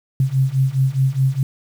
sine beating tone pair, 130.81 / 135.61 Hz, C3 / C#3, 0 / -38 cents, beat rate 4.8 Hz, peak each -18 / -17 dBFS, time 0.2-1.43 s, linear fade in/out 2 ms, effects 7-bit

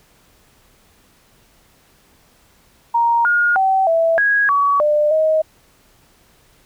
sine tone with pitch steps, 935 / 1428 / 767 / 659 / 1653 / 1132 / 598 / 629 Hz, A#5 / F6 / G5 / E5 / G#6 / C#6 / D5 / D#5, +5 / +38 / -38 / -1 / -9 / +36 / +31 / +19 cents, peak -12 dBFS, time 2.94-5.42 s, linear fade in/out 10 ms, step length 310 ms, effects pink hiss -54 dBFS RMS until 6.65 s

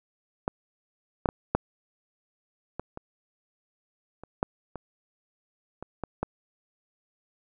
clicks, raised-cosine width 1 ms, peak -12 / -8 / -11 / -7 / -18 / -23 / -28 / -10 / -22 / -23 / -17 / -13 dBFS, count 12, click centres 0.479 / 1.258 / 1.289 / 1.55 / 2.796 / 2.974 / 4.236 / 4.429 / 4.757 / 5.826 / 6.037 / 6.23 s, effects none

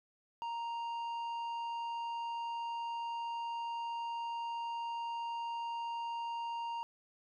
sine tone with tanh clipping, 932.3 Hz, A#5, in tune, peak -38 dBFS, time 0.42-6.83 s, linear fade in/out 0 ms, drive 8 dB, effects none

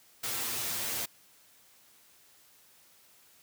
white noise with comb filter, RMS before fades -34 dBFS, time 0.23-1.06 s, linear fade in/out 10 ms, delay 8.8 ms, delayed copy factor +0.75, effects white hiss -61 dBFS RMS until 3.42 s + high-pass 60 Hz 12 dB/octave

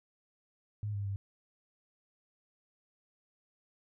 sine tone with pitch steps, 104.7 / 100.9 / 98.9 Hz, G#2 / G#2 / G2, +15 / -49 / +16 cents, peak -33 dBFS, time 0.83-1.16 s, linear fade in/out 0 ms, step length 110 ms, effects none

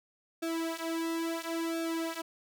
sawtooth tone with flanger, 329.6 Hz, E4, in tune, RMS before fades -34 dBFS, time 0.42-2.22 s, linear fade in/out 10 ms, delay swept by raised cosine 0.98 to 4.78 ms, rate 0.73 Hz, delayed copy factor -0.9, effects none

